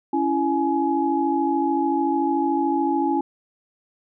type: tone cluster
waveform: sine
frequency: 280.6 / 334.2 / 842 Hz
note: C#4 / E4 / G#5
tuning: +21 / +24 / +24 cents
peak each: -23 dBFS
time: 0.13-3.21 s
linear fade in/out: 5 ms
effects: none